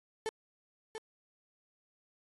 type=tone with echo; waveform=35% pulse; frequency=440 Hz; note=A4; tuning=in tune; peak=-31 dBFS; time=0.26-0.29 s; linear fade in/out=0 ms; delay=690 ms; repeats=1; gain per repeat=-7 dB; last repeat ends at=0.98 s; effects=AAC 32 kbps